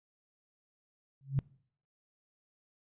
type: tone with exponential growth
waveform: sine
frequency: 136.4 Hz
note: C#3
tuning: 28 cents flat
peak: -22 dBFS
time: 1.21-1.39 s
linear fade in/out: 0 ms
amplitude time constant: 37 ms
effects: noise-tail reverb RT60 0.6 s tail -23 dB re dry + resampled to 8000 Hz